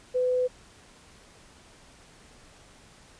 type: tone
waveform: sine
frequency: 503 Hz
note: B4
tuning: 32 cents sharp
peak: -22 dBFS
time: 0.14-0.48 s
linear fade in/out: 20 ms
effects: pink hiss -54 dBFS RMS until 3.19 s + resampled to 22050 Hz